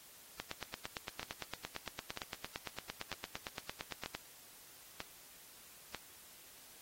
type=two click trains; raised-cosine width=0.2 ms; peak=-22 / -23 dBFS; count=34 / 6; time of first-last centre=0.4-4.15 / 1.23-5.947 s; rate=8.8 / 1.06 Hz; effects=white hiss -58 dBFS RMS until 6.81 s + AAC 48 kbps